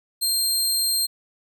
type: tone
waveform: 20% pulse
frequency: 4186 Hz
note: C8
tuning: in tune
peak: -14 dBFS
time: 0.21-1.07 s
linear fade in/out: 20 ms
effects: none